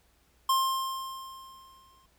square tone with exponential decay, 1059 Hz, C6, 21 cents sharp, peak -22 dBFS, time 0.49-2.06 s, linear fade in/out 5 ms, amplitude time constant 340 ms, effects added 60 Hz sine -67 dBFS peak until 2.18 s + pink hiss -67 dBFS RMS until 2.18 s

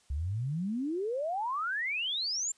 sine exponential sweep, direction up, 65.41 to 7460 Hz, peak -30 dBFS, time 0.1-2.52 s, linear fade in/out 5 ms, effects white hiss -66 dBFS RMS until 2.57 s + resampled to 22050 Hz

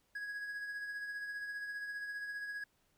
triangle tone with tremolo, 1661.2 Hz, G#6, in tune, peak -36 dBFS, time 0.15-2.64 s, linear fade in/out 5 ms, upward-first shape triangle, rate 15 Hz, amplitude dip 45%, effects pink hiss -75 dBFS RMS until 2.97 s

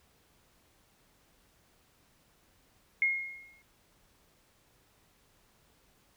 sine tone with exponential decay, 2149 Hz, C7, 46 cents sharp, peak -22 dBFS, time 3.02-3.62 s, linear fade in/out 1 ms, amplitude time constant 130 ms, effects pink hiss -67 dBFS RMS until 6.16 s

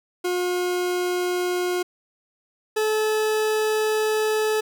40% pulse tone pair in turn, 358.8 / 431.9 Hz, F4 / A4, +47 / -32 cents, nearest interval minor third, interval 321 cents, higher second, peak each -21 / -19 dBFS, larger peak second, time 0.24-1.83 / 2.76-4.61 s, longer second, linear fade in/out 10 ms, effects none

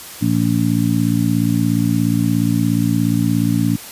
harmonic tone, 57 Hz, A#1, 38 cents flat, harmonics 2 / 3 / 4 / 5, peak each -19 / -19 / -19 / -19 dBFS, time 0.21-3.77 s, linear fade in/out 20 ms, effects white hiss -34 dBFS RMS until 3.91 s + resampled to 32000 Hz

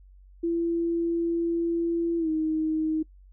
sine tone with pitch glide, 337 to 314.4 Hz, E4 to D#4, +38 to +18 cents, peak -23 dBFS, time 0.43-3.03 s, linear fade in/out 10 ms, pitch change -120 cents, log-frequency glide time 2.18-2.29 s, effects noise-tail reverb RT60 0.1 s tail -24 dB re dry + added 47 Hz sine -49 dBFS peak until 3.32 s

